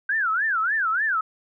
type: tone with vibrato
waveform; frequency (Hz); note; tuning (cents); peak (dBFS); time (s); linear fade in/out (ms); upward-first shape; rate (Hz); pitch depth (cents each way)
sine; 1520; F#6; +46; -20; 0.09-1.21; 5; sine; 3.4; 290
effects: none